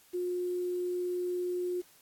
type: tone with quantisation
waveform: sine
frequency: 358.3 Hz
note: F4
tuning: 44 cents sharp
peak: -30 dBFS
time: 0.13-1.82 s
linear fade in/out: 20 ms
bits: 9
effects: white hiss -61 dBFS RMS until 2.01 s + AAC 64 kbps